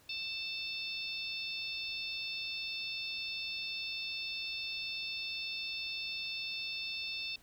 harmonic tone with a mistuned harmonic, 882 Hz, A5, 4 cents sharp, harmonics 3 / 4 / 5 / 6, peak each -40 / -42 / -44 / -46 dBFS, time 0.09-7.36 s, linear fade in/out 5 ms, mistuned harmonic 4, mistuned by +37 cents, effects pink hiss -63 dBFS RMS until 7.42 s

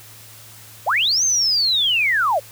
sine linear two-way sweep, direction up then down, 466.2 to 6400 to 507 Hz, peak -15 dBFS, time 0.86-2.4 s, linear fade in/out 20 ms, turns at 1.24 s, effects added 109 Hz sine -47 dBFS peak until 2.51 s + white hiss -43 dBFS RMS until 2.51 s

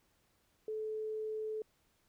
sine tone, 433.8 Hz, A4, 25 cents flat, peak -36 dBFS, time 0.68-1.62 s, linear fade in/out 2 ms, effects pink hiss -74 dBFS RMS until 2.08 s

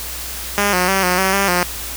5% pulse tone with pitch steps, 203.3 / 180.6 / 192.8 / 180.2 / 190.8 / 197.6 / 177.6 Hz, G#3 / F#3 / G3 / F#3 / G3 / G3 / F3, -37 / -42 / -28 / -45 / -47 / +14 / +29 cents, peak -3 dBFS, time 0.58-1.63 s, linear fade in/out 0 ms, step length 150 ms, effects added 60 Hz sine -33 dBFS peak until 1.96 s + white hiss -28 dBFS RMS until 1.96 s

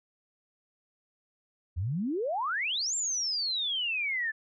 sine exponential two-way sweep, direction up then down, 78.1 to 7490 to 1724 Hz, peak -28 dBFS, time 1.76-4.32 s, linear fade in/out 20 ms, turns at 2.95 s, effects none

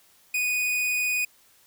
45% pulse tone, 2479 Hz, D#7, 7 cents flat, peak -23 dBFS, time 0.34-1.25 s, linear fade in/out 5 ms, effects white hiss -59 dBFS RMS until 1.66 s

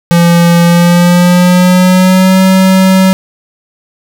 square tone with pitch glide, 171.2 to 188.86 Hz, F3 to F#3, -34 to +36 cents, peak -4 dBFS, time 0.11-3.13 s, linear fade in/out 0 ms, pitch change +170 cents, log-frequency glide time 0.64-2.41 s, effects none

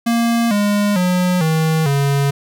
square tone with pitch steps, 233.1 / 205.3 / 180.79 / 159.21 / 140.21 Hz, A#3 / G#3 / F#3 / D#3 / C#3, 0 / -20 / -40 / +40 / +20 cents, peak -14 dBFS, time 0.06-2.31 s, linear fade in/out 10 ms, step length 450 ms, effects none

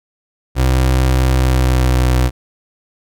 30% pulse tone with pitch glide, 64.4 to 62.86 Hz, C2 to B1, -27 to +31 cents, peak -8 dBFS, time 0.55-2.31 s, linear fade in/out 50 ms, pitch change -42 cents, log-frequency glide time 1.33-2.01 s, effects none

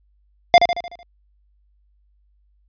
square tone with echo, 699 Hz, F5, 1 cent sharp, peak -6 dBFS, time 0.54-0.58 s, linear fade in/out 0 ms, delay 75 ms, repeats 6, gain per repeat -6 dB, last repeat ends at 1.03 s, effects added 50 Hz sine -57 dBFS peak until 2.68 s + resampled to 11025 Hz

